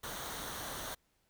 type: noise with comb filter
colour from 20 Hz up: pink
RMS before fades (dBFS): -42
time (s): 0.03-0.95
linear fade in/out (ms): 10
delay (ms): 0.4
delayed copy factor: -0.55
effects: pink hiss -75 dBFS RMS until 1.29 s